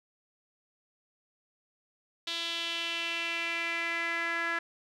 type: tone with band-pass filter sweep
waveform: sawtooth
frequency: 336.1 Hz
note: E4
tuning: 34 cents sharp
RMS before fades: -33 dBFS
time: 2.27-4.59 s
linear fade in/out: 5 ms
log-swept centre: 3600 to 1700 Hz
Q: 3.7
effects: none

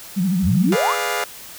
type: tone with vibrato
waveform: sine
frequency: 185 Hz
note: F#3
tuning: in tune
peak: -16 dBFS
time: 0.16-0.76 s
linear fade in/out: 20 ms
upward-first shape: sine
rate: 13 Hz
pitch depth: 130 cents each way
type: exponential sweep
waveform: sine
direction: up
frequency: 64.8 to 1465 Hz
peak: -17 dBFS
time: 0.42-0.96 s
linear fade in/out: 50 ms
type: chord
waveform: 15% pulse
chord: G# diminished seventh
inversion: none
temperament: equal with one note detuned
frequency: 415.3 / 493.9 / 587.3 / 701.3 Hz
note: G#4 / B4 / D5 / F5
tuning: 0 / 0 / 0 / +7 cents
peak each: -20 / -20 / -22 / -18 dBFS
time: 0.72-1.24 s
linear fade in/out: 2 ms
effects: white hiss -38 dBFS RMS until 1.58 s

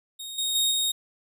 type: tone with level steps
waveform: sawtooth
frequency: 3729 Hz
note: A#7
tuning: in tune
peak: -32 / -22 / -18 / -20 dBFS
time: 0.19-0.92 s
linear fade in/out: 10 ms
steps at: 0.38 / 0.55 / 0.71 s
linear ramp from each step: 5 ms
effects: none

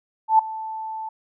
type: tone with ADSR envelope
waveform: sine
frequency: 880 Hz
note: A5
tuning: in tune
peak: -9 dBFS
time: 0.28-1.09 s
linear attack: 110 ms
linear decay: 4 ms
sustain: -19 dB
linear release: 5 ms
effects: none

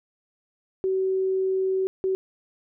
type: tone bursts at uneven times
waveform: sine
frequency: 379.4 Hz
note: F#4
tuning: 43 cents sharp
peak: -21 dBFS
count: 2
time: 0.84-1.87 / 2.04-2.15 s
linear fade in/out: 0 ms
effects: none

